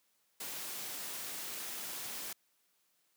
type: noise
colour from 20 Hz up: white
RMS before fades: -42 dBFS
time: 0.4-2.33 s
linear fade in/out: 5 ms
effects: white hiss -75 dBFS RMS until 3.16 s + high-pass 150 Hz 12 dB/octave